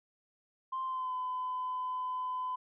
sine tone with pitch glide, 1046.5 to 1012 Hz, C6 to B5, 0 to +42 cents, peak -32 dBFS, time 0.72-2.56 s, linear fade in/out 10 ms, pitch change -58 cents, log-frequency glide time 0.84-1.14 s, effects tanh soft clip ceiling -29 dBFS

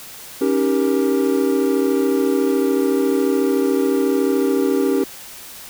triangle chord, Eb dominant seventh, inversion third, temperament equal with one note detuned, 277.2 / 311.1 / 392 / 470.8 Hz, Db4 / Eb4 / G4 / Bb4, 0 / 0 / 0 / +17 cents, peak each -17 / -22 / -17 / -21 dBFS, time 0.41-5.04 s, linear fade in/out 5 ms, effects white hiss -37 dBFS RMS until 5.69 s

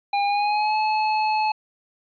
square tone with pitch glide, 808 to 861 Hz, G#5 to A5, -48 to -38 cents, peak -20 dBFS, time 0.13-1.52 s, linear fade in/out 5 ms, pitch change +110 cents, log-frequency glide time 0.25-0.76 s, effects resampled to 11025 Hz + 10-bit

